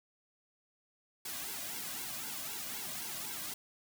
white noise with flanger, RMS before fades -41 dBFS, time 1.25-3.54 s, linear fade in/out 5 ms, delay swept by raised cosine 1.6 to 2.29 ms, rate 3.9 Hz, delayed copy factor -1, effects none

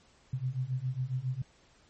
sine beating tone pair, 125 / 132.3 Hz, B2 / C3, +21 / +20 cents, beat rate 7.3 Hz, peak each -34 / -33 dBFS, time 0.33-1.42 s, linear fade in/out 5 ms, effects pink hiss -63 dBFS RMS until 1.89 s + MP3 32 kbps

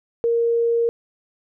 sine tone, 466.2 Hz, A#4, in tune, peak -16 dBFS, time 0.24-0.89 s, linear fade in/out 0 ms, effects none

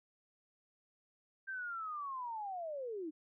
sine linear sweep, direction down, 1586 to 294.8 Hz, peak -39 dBFS, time 1.47-3.11 s, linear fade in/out 20 ms, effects none

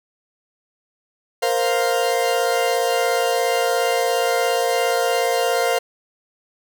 40% pulse chord, Bb suspended second, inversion none, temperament equal, 466.2 / 523.3 / 698.5 Hz, Bb4 / C5 / F5, 0 / 0 / 0 cents, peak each -21 dBFS, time 1.42-5.79 s, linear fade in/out 10 ms, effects none

